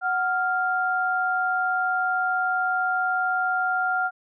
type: tone pair together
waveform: sine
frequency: 741.3 / 1396.9 Hz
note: F#5 / F6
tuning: +3 / 0 cents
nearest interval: major seventh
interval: 1097 cents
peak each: -25 / -23 dBFS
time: 0.01-4.11 s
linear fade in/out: 50 ms
effects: none